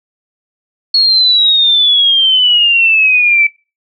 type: exponential sweep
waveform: sine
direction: down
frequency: 4347 to 2304 Hz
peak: -6 dBFS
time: 0.94-3.47 s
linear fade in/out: 5 ms
effects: noise-tail reverb RT60 0.3 s tail -22 dB re dry